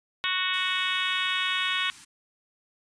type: harmonic tone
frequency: 370 Hz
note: F#4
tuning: in tune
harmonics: 3 / 4 / 5 / 6 / 7 / 8 / 9 / 10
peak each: -33 / -33 / -33 / -33 / -33 / -33 / -33 / -33 dBFS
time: 0.24-1.9 s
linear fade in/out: 0 ms
type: band-stop noise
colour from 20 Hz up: white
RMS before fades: -47 dBFS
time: 0.53-2.05 s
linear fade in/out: 10 ms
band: 350 to 860 Hz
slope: 48 dB/octave
effects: resampled to 22050 Hz